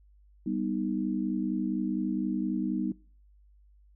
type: chord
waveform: sine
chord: G augmented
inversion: none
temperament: equal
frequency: 196 / 246.9 / 311.1 Hz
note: G3 / B3 / D#4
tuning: 0 / 0 / 0 cents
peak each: -32 dBFS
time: 0.46-2.92 s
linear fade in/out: 5 ms
effects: noise-tail reverb RT60 0.4 s tail -22 dB re dry + added 50 Hz sine -56 dBFS peak until 3.95 s